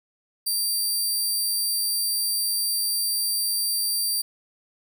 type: tone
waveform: 15% pulse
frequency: 4699 Hz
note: D8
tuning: in tune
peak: -16 dBFS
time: 0.46-4.22 s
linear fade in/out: 10 ms
effects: none